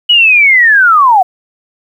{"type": "linear sweep", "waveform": "sine", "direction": "down", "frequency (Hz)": [2960, 709], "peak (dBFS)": -3, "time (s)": [0.09, 1.23], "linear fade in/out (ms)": 10, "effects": ["7-bit"]}